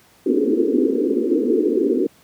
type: band-pass noise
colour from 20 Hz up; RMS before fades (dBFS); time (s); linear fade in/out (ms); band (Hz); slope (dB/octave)
white; -18; 0.26-2.07; 5; 230 to 460; 96
effects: pink hiss -53 dBFS RMS until 2.23 s + high-pass 100 Hz 12 dB/octave